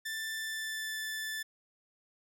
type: tone with pitch glide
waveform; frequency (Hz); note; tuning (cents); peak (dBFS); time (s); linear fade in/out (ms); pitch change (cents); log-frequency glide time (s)
sawtooth; 1771 to 1754.7; A6 to A6; +11 to -5; -32; 0.05-1.43; 10; -16; 0.33-0.99
effects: none